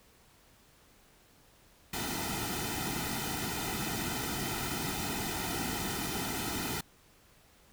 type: noise with comb filter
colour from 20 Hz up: pink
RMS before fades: -35 dBFS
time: 1.93-6.81 s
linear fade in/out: 5 ms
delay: 1.8 ms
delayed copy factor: -0.8
effects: pink hiss -62 dBFS RMS until 7.72 s